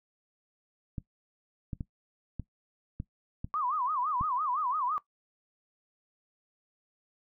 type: clicks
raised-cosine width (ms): 5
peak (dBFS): -23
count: 7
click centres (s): 0.982 / 1.732 / 1.808 / 2.397 / 3.001 / 3.445 / 4.211
type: tone with vibrato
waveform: sine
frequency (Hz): 1108.7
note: C#6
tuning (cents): 0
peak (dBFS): -28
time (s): 3.54-4.98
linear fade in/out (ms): 0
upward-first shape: sine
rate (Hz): 5.9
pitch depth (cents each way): 230
effects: noise-tail reverb RT60 0.1 s tail -18 dB re dry